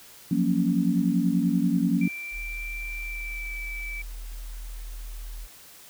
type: chord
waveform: sine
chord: Gb major seventh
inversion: third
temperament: equal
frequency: 174.61 / 185 / 233.1 / 277.2 Hz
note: F3 / Gb3 / Bb3 / Db4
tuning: 0 / 0 / 0 / 0 cents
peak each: -26 dBFS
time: 0.31-2.08 s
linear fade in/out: 5 ms
type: tone with pitch glide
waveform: sine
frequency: 2349 to 2313 Hz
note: D7 to D7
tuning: 0 to -27 cents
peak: -33 dBFS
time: 2.01-4.02 s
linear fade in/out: 5 ms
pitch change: -27 cents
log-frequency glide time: 2.99-3.55 s
type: tone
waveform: sine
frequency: 40.14 Hz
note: E1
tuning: 45 cents flat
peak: -34 dBFS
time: 2.31-5.48 s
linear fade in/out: 50 ms
effects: white hiss -49 dBFS RMS until 5.89 s